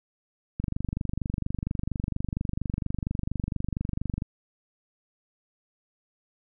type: click train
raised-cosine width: 5 ms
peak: -16 dBFS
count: 89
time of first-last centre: 0.6-4.221 s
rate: 24.3 Hz
effects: none